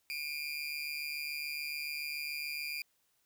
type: tone with amplitude modulation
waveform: 30% pulse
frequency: 2400 Hz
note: D7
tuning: 37 cents sharp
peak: -31 dBFS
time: 0.1-2.82 s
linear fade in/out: 0 ms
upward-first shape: sine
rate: 147 Hz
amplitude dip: 75%
effects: white hiss -75 dBFS RMS until 3.25 s